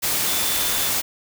sine tone in noise, 3520 Hz, A7, in tune, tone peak -30 dBFS, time 0.26-0.9 s, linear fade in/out 20 ms, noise white, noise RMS -22 dBFS, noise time 0.02-1.02 s, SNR -11 dB, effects none

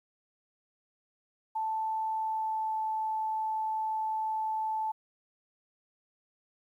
sine tone with pitch glide, 880 to 874.4 Hz, A5 to A5, 0 to -11 cents, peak -29 dBFS, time 1.55-4.92 s, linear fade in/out 10 ms, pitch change -11 cents, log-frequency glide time 2.12-2.86 s, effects 11-bit

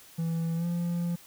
triangle tone with pitch glide, 165.2 to 172.41 Hz, E3 to F3, +4 to -22 cents, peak -25 dBFS, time 0.18-1.16 s, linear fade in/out 10 ms, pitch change +74 cents, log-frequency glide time 0.56-0.66 s, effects white hiss -53 dBFS RMS until 1.26 s

